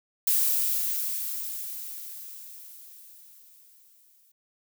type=noise with exponential decay; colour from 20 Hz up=violet; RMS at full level=-22 dBFS; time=0.27-4.32 s; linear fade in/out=5 ms; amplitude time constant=880 ms; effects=none